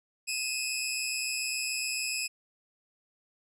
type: tone pair together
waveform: 15% pulse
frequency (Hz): 2496 / 2623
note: D#7 / E7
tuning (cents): +5 / -9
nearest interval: minor second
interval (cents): 86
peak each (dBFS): -26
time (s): 0.27-2.28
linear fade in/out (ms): 20
effects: low-pass 12000 Hz 12 dB/octave